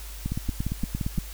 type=two click trains; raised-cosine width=5 ms; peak=-15 / -15 dBFS; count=6 / 9; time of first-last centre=0.32-1.185 / 0.26-1.18 s; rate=5.78 / 8.7 Hz; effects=added 50 Hz sine -37 dBFS peak until 1.33 s + white hiss -44 dBFS RMS until 1.33 s